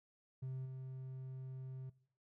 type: tone with level steps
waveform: triangle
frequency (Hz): 130.81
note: C3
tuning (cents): 0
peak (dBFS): -38 / -42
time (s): 0.42-1.9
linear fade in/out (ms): 10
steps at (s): 0.65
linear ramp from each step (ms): 10
effects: noise-tail reverb RT60 0.6 s tail -21 dB re dry + tanh soft clip ceiling -34 dBFS